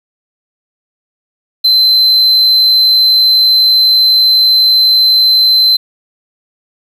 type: tone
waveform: triangle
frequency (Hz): 4076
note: C8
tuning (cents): -46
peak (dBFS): -4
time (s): 1.64-5.77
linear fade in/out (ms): 10
effects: 7-bit